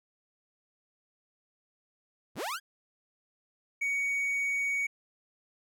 sawtooth linear sweep, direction up, 43.65 to 1683 Hz, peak -29 dBFS, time 2.35-2.6 s, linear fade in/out 50 ms
triangle tone, 2242 Hz, C#7, 19 cents sharp, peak -26 dBFS, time 3.81-4.87 s, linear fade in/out 10 ms
effects none

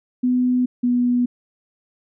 sine tone pair in turn, 250 / 244.9 Hz, B3 / B3, +21 / -14 cents, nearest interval unison, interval 35 cents, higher first, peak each -15 dBFS, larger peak neither, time 0.23-0.66 / 0.83-1.26 s, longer neither, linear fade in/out 10 ms, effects none

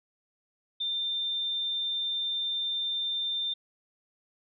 sine tone, 3590 Hz, A7, 34 cents sharp, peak -28 dBFS, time 0.8-3.54 s, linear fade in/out 10 ms, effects none

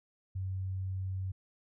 sine tone, 94.5 Hz, F#2, 37 cents sharp, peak -33 dBFS, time 0.35-1.32 s, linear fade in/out 10 ms, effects none

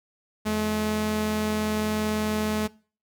sawtooth tone pair together, 85.01 / 214.2 Hz, F2 / A3, -46 / -46 cents, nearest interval octave + major third, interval 1600 cents, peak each -31 / -20 dBFS, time 0.45-2.68 s, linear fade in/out 20 ms, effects noise-tail reverb RT60 0.4 s tail -22 dB re dry

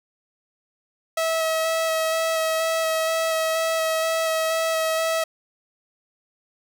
sawtooth tone with vibrato, 646 Hz, E5, 35 cents flat, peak -17 dBFS, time 1.17-5.24 s, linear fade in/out 5 ms, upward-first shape square, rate 2.1 Hz, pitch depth 10 cents each way, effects none

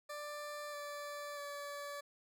20% pulse tone with pitch steps, 590 / 582.2 / 574.5 Hz, D5 / D5 / D5, +8 / -15 / -38 cents, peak -38 dBFS, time 0.09-2.01 s, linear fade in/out 10 ms, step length 640 ms, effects none

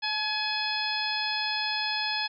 harmonic tone with a mistuned harmonic, 845 Hz, G#5, 30 cents sharp, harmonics 1 / 2 / 3 / 4 / 5 / 6, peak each -34 / -34 / -34 / -34 / -34 / -34 dBFS, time 0.02-2.28 s, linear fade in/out 20 ms, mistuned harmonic 1, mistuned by +33 cents, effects none

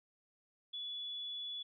sine tone, 3420 Hz, A7, 50 cents flat, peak -40 dBFS, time 0.73-1.63 s, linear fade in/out 10 ms, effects none

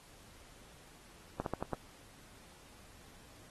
slowing click train, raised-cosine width 1 ms, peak -21 dBFS, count 5, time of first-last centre 1.4-1.733 s, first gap 62 ms, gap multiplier 1.2, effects pink hiss -59 dBFS RMS until 3.5 s + AAC 32 kbps

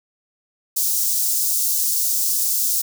white high-pass noise, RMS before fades -20 dBFS, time 0.76-2.82 s, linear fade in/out 10 ms, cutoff 5300 Hz, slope 24 dB/octave, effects none

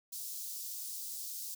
white high-pass noise, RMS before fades -42 dBFS, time 0.12-1.55 s, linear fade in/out 10 ms, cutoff 4600 Hz, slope 24 dB/octave, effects none

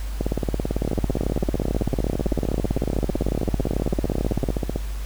two click trains, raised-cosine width 2 ms, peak -10 / -9 dBFS, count 62 / 78, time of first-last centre 0.85-4.76 / 0.21-4.488 s, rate 15.6 / 18 Hz, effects added 50 Hz sine -26 dBFS peak until 5.05 s + pink hiss -42 dBFS RMS until 5.05 s

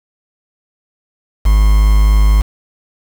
triangle tone with quantisation, 51.91 Hz, G#1, in tune, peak -4 dBFS, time 1.45-2.42 s, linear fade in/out 10 ms, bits 4, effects none

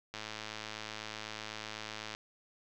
click train, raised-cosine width 0.2 ms, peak -23 dBFS, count 218, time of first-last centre 0.14-2.149 s, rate 108 Hz, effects low-pass 7000 Hz 12 dB/octave + 10-bit

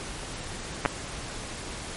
clicks, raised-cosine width 0.5 ms, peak -7 dBFS, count 2, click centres 0.852 / 0.859 s, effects pink hiss -37 dBFS RMS until 1.96 s + MP3 48 kbps

